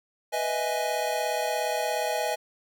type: chord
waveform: square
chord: E major seventh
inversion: second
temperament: equal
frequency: 493.9 / 622.3 / 659.3 / 830.6 Hz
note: B4 / D#5 / E5 / G#5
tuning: 0 / 0 / 0 / 0 cents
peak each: -34 / -31 / -34 / -31 dBFS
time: 0.32-2.36 s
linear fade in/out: 20 ms
effects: none